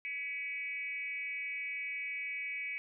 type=tone with frequency modulation; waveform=sine; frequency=2263 Hz; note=C#7; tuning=35 cents sharp; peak=-36 dBFS; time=0.05-2.78 s; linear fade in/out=0 ms; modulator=288 Hz; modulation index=0.7; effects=none